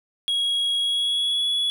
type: tone with pitch glide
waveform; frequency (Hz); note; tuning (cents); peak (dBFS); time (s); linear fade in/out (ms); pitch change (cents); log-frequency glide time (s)
triangle; 3311 to 3386; G#7 to G#7; -6 to +33; -19; 0.28-1.7; 0; +39; 0.79-1.46
effects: none